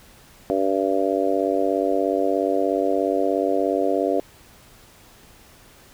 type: harmonic tone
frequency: 96.9 Hz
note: G2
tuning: 20 cents flat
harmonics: 3 / 4 / 5 / 6 / 7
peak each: -25 / -25 / -25 / -25 / -25 dBFS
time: 0.5-4.2 s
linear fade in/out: 0 ms
effects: pink hiss -50 dBFS RMS until 5.93 s